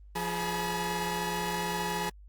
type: tone cluster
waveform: sawtooth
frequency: 173.6 / 417 / 853 / 970 Hz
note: F3 / G#4 / G#5 / B5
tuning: -10 / +7 / +46 / -31 cents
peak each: -32 / -33 / -31 / -32 dBFS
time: 0.15-2.1 s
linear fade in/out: 10 ms
effects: added 50 Hz sine -48 dBFS peak until 2.28 s + Opus 24 kbps